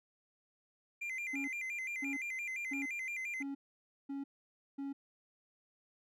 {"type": "tone with vibrato", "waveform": "triangle", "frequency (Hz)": 2217, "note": "C#7", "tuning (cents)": 0, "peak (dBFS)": -36, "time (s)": [1.01, 3.43], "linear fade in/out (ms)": 10, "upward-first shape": "square", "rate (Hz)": 5.8, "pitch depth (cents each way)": 130}
{"type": "tone bursts", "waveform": "triangle", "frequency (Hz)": 277.2, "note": "C#4", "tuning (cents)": 0, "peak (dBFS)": -36, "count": 6, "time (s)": [1.33, 4.93], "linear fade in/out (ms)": 10, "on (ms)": 150, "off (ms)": 540}
{"effects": []}